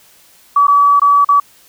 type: tone with dropouts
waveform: sine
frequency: 1144 Hz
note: D6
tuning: 46 cents flat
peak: -6 dBFS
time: 0.56-1.4 s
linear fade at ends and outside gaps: 5 ms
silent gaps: 0.67-0.68 / 0.997-1.017 / 1.247-1.288 s
effects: white hiss -47 dBFS RMS until 1.68 s